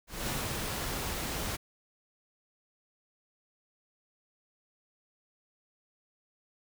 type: noise with ADSR envelope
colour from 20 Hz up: pink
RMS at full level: -33 dBFS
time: 0.07-1.57 s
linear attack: 210 ms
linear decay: 210 ms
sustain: -2 dB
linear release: 17 ms
effects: none